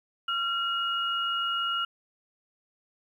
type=tone pair together; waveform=sine; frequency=1373.2 / 2878 Hz; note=F6 / F#7; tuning=-30 / -49 cents; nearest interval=octave + minor second; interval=1281 cents; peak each=-28 / -30 dBFS; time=0.28-1.85 s; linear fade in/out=5 ms; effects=10-bit